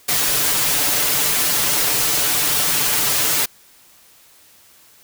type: noise with comb filter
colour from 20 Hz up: white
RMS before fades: -18 dBFS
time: 0.08-3.46 s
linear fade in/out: 10 ms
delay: 6.8 ms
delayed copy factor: +0.95
effects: white hiss -50 dBFS RMS until 5.03 s